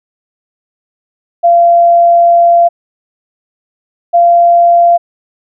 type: tone pair in turn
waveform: sine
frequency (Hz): 687 / 689.5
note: F5 / F5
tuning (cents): -29 / -22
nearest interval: unison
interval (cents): 7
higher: second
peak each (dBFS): -3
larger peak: neither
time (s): 1.43-2.69 / 4.13-4.98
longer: first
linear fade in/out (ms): 20
effects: none